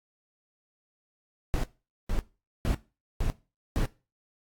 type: noise bursts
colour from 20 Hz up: brown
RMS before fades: -26 dBFS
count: 5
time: 1.54-3.855 s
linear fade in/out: 0 ms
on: 95 ms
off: 460 ms
effects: noise-tail reverb RT60 0.3 s tail -19 dB re dry + AAC 64 kbps